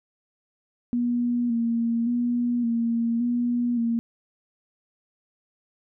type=tone with vibrato; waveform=sine; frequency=236.5 Hz; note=A#3; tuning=25 cents sharp; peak=-21 dBFS; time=0.93-3.99 s; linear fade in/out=0 ms; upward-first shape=square; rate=0.88 Hz; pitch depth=34 cents each way; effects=none